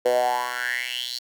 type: tone with high-pass filter sweep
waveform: 10% pulse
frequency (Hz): 123.47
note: B2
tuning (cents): 0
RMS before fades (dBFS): -25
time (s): 0.05-1.19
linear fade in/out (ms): 10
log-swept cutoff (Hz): 490 to 4500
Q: 6.3
effects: none